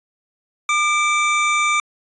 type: tone pair together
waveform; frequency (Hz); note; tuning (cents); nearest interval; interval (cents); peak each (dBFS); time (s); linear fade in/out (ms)
square; 1204.9 / 2321; D6 / D7; +44 / -21; major seventh; 1135; -19; 0.69-1.8; 2
effects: resampled to 22050 Hz